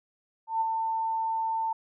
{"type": "tone with ADSR envelope", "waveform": "sine", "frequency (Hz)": 896, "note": "A5", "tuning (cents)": 31, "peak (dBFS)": -22, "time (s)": [0.47, 1.73], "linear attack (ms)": 140, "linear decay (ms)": 20, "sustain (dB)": -4, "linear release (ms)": 6, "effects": []}